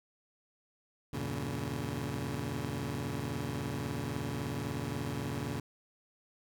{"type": "chord", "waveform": "20% pulse", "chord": "E diminished seventh", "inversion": "none", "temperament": "just", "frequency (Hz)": [82.41, 98.89, 118.67, 142.4], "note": ["E2", "G2", "Bb2", "Db3"], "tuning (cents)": [0, 16, 31, 47], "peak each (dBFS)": [-38, -39, -34, -33], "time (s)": [1.13, 5.6], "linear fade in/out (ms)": 5, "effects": []}